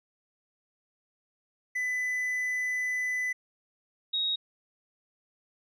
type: tone pair in turn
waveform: triangle / sine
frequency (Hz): 2000 / 3775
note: B6 / A#7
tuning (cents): +21 / +21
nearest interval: major seventh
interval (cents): 1100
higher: second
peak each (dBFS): -26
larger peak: neither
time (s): 1.75-3.33 / 4.13-4.36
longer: first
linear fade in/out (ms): 10
effects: none